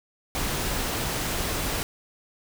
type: noise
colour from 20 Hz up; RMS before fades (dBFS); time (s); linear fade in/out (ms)
pink; -28; 0.35-1.83; 0
effects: none